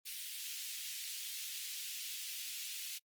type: high-pass noise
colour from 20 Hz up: pink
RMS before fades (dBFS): -44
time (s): 0.05-2.99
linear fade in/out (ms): 20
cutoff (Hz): 2600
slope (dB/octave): 24
effects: noise-tail reverb RT60 0.1 s tail -26 dB re dry + Opus 32 kbps